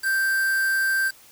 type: tone with quantisation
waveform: triangle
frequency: 1568 Hz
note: G6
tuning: in tune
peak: -18 dBFS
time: 0.02-1.12 s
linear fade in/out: 50 ms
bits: 5
effects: white hiss -51 dBFS RMS until 1.31 s